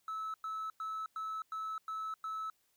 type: tone bursts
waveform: triangle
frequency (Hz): 1302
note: E6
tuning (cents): -22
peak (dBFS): -34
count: 7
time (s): 0.08-2.5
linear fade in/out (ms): 2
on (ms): 260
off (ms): 100
effects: tanh soft clip ceiling -32 dBFS + white hiss -75 dBFS RMS until 2.76 s